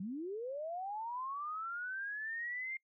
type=linear sweep; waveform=sine; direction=up; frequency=174.61 to 2125 Hz; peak=-38 dBFS; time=0-2.77 s; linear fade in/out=5 ms; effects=noise-tail reverb RT60 0.1 s tail -24 dB re dry